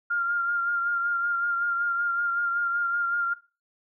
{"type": "tone with vibrato", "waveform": "sine", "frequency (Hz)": 1396.9, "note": "F6", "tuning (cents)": 0, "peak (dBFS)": -23, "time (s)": [0.1, 3.34], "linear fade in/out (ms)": 10, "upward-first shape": "sine", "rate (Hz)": 5.3, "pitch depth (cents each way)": 25, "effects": ["noise-tail reverb RT60 0.3 s tail -17 dB re dry"]}